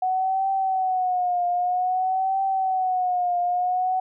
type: tone with vibrato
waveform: sine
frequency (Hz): 740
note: F#5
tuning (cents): 0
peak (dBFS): -20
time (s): 0.02-4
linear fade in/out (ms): 5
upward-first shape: triangle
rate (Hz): 0.52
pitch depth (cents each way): 85
effects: none